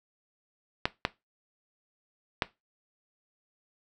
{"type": "clicks", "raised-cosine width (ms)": 0.3, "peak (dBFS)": -8, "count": 3, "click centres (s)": [0.855, 1.051, 2.422], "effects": ["noise-tail reverb RT60 0.2 s tail -17 dB re dry"]}